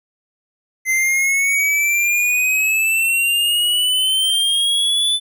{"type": "exponential sweep", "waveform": "square", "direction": "up", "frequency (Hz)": [2060, 3512], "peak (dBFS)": -15, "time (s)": [0.85, 5.2], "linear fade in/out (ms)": 50, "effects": []}